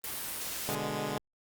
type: noise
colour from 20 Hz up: white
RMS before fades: -37 dBFS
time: 0.04-0.75 s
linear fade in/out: 0 ms
type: chord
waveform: 10% pulse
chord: G# diminished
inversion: first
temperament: equal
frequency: 123.47 / 146.83 / 207.7 Hz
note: B2 / D3 / G#3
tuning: 0 / 0 / 0 cents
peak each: -32 / -28 / -27 dBFS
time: 0.69-1.18 s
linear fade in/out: 0 ms
effects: Opus 32 kbps